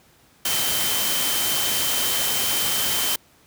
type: tone in noise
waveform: sine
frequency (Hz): 3100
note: G7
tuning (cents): -20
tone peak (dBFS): -28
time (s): 0.45-3.16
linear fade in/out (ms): 5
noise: white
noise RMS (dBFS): -23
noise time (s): 0.45-3.16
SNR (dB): -8
effects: pink hiss -56 dBFS RMS until 3.46 s + high-pass 60 Hz 12 dB/octave